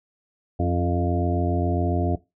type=harmonic tone with a mistuned harmonic; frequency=87.31 Hz; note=F2; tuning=in tune; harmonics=1 / 2 / 3 / 4 / 5 / 7 / 8; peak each=-23 / -29 / -28 / -29 / -33 / -33 / -30 dBFS; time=0.59-2.16 s; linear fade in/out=10 ms; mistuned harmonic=3; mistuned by=+38 cents; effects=noise-tail reverb RT60 0.2 s tail -17 dB re dry